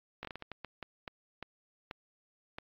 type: slowing click train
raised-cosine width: 0.3 ms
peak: -24 dBFS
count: 13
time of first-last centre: 0.23-2.585 s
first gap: 18 ms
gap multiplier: 1.39
effects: low-pass 4000 Hz 12 dB/octave + AAC 32 kbps